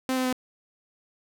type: tone with pitch steps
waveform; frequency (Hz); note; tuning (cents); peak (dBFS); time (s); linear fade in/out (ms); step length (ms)
sawtooth; 259.7 / 257 / 254.4; C4 / C4 / C4; -13 / -31 / -48; -20; 0.09-0.327; 0; 79
effects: none